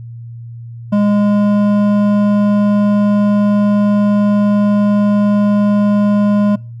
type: tone with hard clipping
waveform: sine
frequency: 205.7 Hz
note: G#3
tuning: 16 cents flat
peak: -11 dBFS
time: 0.92-6.56 s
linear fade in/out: 10 ms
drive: 10 dB
effects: noise-tail reverb RT60 0.4 s tail -25 dB re dry + added 117 Hz sine -27 dBFS peak until 6.8 s